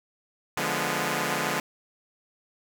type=chord; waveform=5% pulse; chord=D diminished seventh; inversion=none; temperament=equal; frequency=146.83 / 174.61 / 207.7 / 246.9 Hz; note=D3 / F3 / Ab3 / Cb4; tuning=0 / 0 / 0 / 0 cents; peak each=-20 dBFS; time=0.57-1.6 s; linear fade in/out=2 ms; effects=none